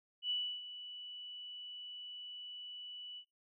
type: tone with ADSR envelope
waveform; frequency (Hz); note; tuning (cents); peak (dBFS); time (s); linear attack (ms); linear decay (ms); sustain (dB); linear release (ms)
sine; 2960; F#7; 0; -32; 0.22-3.25; 81; 310; -13; 74
effects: noise-tail reverb RT60 0.2 s tail -24 dB re dry